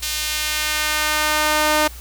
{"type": "tone with high-pass filter sweep", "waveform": "sawtooth", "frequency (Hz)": 304.5, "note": "D#4", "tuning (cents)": -37, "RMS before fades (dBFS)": -20, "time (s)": [0.02, 1.88], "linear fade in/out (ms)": 10, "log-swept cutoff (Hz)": [3700, 620], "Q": 0.85, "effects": ["added 60 Hz sine -35 dBFS peak until 2 s", "white hiss -41 dBFS RMS until 2 s"]}